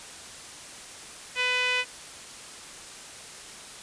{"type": "tone with band-pass filter", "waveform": "sawtooth", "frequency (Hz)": 500, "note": "B4", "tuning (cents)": 21, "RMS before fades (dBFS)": -26, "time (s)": [1.35, 1.85], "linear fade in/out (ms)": 50, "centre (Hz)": 2500, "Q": 2.9, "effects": ["white hiss -43 dBFS RMS until 3.82 s", "resampled to 22050 Hz"]}